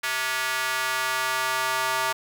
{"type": "tone with high-pass filter sweep", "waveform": "square", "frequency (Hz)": 130, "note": "C3", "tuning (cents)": -11, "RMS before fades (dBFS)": -26, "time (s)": [0.03, 2.13], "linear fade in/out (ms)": 10, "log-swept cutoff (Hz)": [1600, 1000], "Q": 1.6, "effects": []}